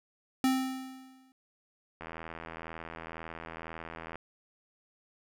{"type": "tone with exponential decay", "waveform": "square", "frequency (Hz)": 261.6, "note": "C4", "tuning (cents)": 0, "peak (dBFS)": -23, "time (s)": [0.44, 1.32], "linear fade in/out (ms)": 1, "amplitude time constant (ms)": 190}
{"type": "click train", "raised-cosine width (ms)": 0.5, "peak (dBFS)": -26, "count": 177, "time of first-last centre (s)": [2.01, 4.156], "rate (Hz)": 82}
{"effects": []}